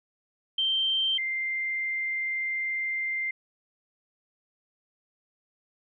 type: tone pair in turn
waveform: sine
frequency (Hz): 3136 / 2093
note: G7 / C7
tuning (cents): 0 / 0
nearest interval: perfect fifth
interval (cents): 700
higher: first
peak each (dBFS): -23 / -27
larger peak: first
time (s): 0.58-1.18 / 1.18-3.31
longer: second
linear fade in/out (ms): 5
effects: none